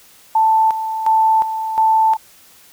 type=tone with tremolo; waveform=sine; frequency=883 Hz; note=A5; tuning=6 cents sharp; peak=-10 dBFS; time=0.35-2.17 s; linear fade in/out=5 ms; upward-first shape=square; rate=1.4 Hz; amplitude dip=65%; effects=white hiss -47 dBFS RMS until 2.72 s